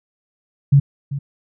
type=tone with echo; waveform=sine; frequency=140 Hz; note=C#3; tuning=18 cents sharp; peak=-7 dBFS; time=0.72-0.8 s; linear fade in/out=10 ms; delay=390 ms; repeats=1; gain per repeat=-14 dB; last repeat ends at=1.19 s; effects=none